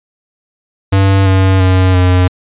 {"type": "tone with pitch steps", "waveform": "square", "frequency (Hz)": [97.2, 95.03, 92.92, 90.85], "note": ["G2", "F#2", "F#2", "F#2"], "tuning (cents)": [-14, 47, 8, -31], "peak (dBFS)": -7, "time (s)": [0.92, 2.28], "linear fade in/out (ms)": 10, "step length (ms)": 340, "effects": ["resampled to 8000 Hz"]}